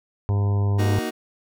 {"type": "harmonic tone", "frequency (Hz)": 100.9, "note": "G#2", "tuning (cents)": -49, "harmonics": [1, 2, 3, 4, 5, 6, 7, 8, 9, 10], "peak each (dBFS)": [-18, -34, -38, -34, -41, -45, -41, -46, -40, -43], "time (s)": [0.29, 0.99], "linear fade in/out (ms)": 0}
{"type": "chord", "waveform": "30% pulse", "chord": "D# minor", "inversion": "second", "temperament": "just", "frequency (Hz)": [233.3, 311.1, 373.4], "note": ["A#3", "D#4", "F#4"], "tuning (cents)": [2, 0, 16], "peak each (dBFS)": -27, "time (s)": [0.78, 1.11], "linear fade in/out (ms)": 20}
{"effects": []}